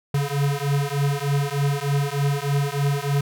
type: beating tone pair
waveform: square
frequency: 140.1 / 143.4 Hz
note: C#3 / D3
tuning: +19 / -41 cents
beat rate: 3.3 Hz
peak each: -24 dBFS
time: 0.14-3.21 s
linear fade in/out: 5 ms
effects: none